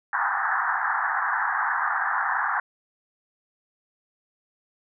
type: band-pass noise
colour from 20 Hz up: white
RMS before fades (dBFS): -25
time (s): 0.13-2.6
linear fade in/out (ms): 2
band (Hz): 750 to 1800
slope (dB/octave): 96
effects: none